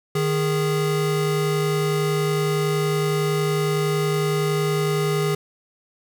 square tone pair together, 153.84 / 410.7 Hz, D#3 / G#4, -19 / -19 cents, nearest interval octave + perfect fourth, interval 1700 cents, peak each -23 dBFS, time 0.15-5.35 s, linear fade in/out 5 ms, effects none

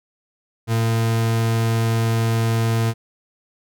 40% pulse tone, 113.7 Hz, A#2, 43 cents flat, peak -16 dBFS, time 0.67-2.94 s, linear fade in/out 50 ms, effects none

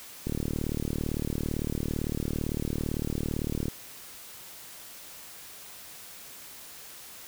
click train, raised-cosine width 3 ms, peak -17 dBFS, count 130, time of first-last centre 0.27-3.683 s, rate 37.8 Hz, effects white hiss -46 dBFS RMS until 7.27 s

